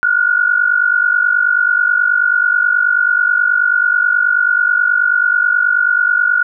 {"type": "tone pair together", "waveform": "sine", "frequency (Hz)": [1422.7, 1472], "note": ["F6", "F#6"], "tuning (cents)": [32, -9], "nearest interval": "minor second", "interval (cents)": 59, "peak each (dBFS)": -13, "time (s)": [0.03, 6.43], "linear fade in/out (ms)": 0, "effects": []}